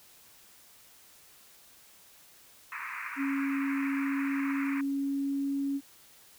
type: band-pass noise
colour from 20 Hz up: white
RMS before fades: -39 dBFS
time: 2.72-4.81 s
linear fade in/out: 2 ms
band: 960 to 2500 Hz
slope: 96 dB/octave
type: tone with pitch glide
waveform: sine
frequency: 275.8 to 277.9 Hz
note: C#4 to C#4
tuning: -9 to +4 cents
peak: -28 dBFS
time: 3.16-5.81 s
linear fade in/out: 50 ms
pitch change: +13 cents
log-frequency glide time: 3.84-5.54 s
effects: white hiss -57 dBFS RMS until 6.38 s